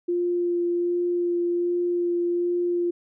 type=tone with vibrato; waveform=sine; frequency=349.2 Hz; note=F4; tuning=in tune; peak=-21 dBFS; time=0.08-2.91 s; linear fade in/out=10 ms; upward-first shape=sine; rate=1.3 Hz; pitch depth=10 cents each way; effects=none